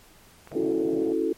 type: clicks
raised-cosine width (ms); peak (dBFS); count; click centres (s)
0.5; -29; 2; 0.474 / 0.518
type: band-pass noise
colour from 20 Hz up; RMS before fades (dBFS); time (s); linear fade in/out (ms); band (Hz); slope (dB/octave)
white; -38; 0.51-1.13; 10; 120 to 680; 48
type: chord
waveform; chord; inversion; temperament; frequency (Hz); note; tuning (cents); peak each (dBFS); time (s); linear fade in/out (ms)
sine; F# minor seventh; second; equal; 277.2 / 329.6 / 370 / 440; C#4 / E4 / F#4 / A4; 0 / 0 / 0 / 0; -31 / -26 / -29 / -27; 0.55-1.33; 5
effects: pink hiss -54 dBFS RMS until 1.37 s + MP3 64 kbps